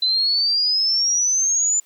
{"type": "exponential sweep", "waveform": "sine", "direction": "up", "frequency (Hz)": [4003, 7110], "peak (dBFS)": -16, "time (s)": [0.02, 1.8], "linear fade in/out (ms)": 5, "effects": ["white hiss -57 dBFS RMS until 1.85 s", "high-pass 300 Hz 12 dB/octave"]}